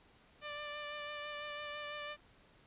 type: tone with vibrato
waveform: 10% pulse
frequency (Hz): 591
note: D5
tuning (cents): +11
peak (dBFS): -33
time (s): 0.41-2.17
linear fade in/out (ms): 50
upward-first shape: sine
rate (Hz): 6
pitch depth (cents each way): 15
effects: pink hiss -65 dBFS RMS until 2.66 s + resampled to 8000 Hz